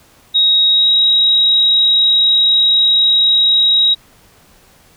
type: tone with pitch glide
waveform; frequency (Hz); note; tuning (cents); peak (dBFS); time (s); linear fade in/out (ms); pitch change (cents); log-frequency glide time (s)
sine; 3787 to 3816; A#7 to A#7; +27 to +40; -8; 0.34-3.95; 20; +13; 0.7-0.9
effects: pink hiss -48 dBFS RMS until 4.96 s